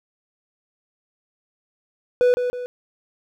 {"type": "tone with echo", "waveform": "triangle", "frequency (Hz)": 493.9, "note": "B4", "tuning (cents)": 0, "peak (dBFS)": -11, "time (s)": [2.21, 2.34], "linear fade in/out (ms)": 0, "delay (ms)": 160, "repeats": 2, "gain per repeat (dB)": -7, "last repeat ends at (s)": 2.66, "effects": []}